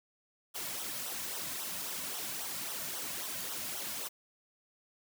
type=noise with flanger; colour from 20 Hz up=white; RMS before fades=-39 dBFS; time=0.54-4.09 s; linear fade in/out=20 ms; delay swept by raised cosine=0.42 to 2.52 ms; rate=3.7 Hz; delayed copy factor=-0.7; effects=none